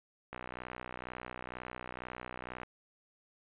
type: click train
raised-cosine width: 0.5 ms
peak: -26 dBFS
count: 144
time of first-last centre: 0.33-2.633 s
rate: 62.1 Hz
effects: resampled to 8000 Hz